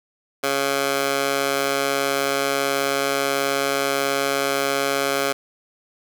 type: tone with high-pass filter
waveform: 15% pulse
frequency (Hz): 138.59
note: C#3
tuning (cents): 0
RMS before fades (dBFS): -22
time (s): 0.43-5.33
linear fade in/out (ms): 10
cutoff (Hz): 570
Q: 0.77
effects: none